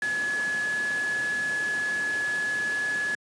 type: tone in noise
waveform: sine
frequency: 1700 Hz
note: G#6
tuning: 40 cents sharp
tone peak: -25 dBFS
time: 0.02-3.15 s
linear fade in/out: 2 ms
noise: pink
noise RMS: -37 dBFS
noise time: 0.02-3.15 s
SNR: +9 dB
effects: high-pass 200 Hz 12 dB/octave + resampled to 22050 Hz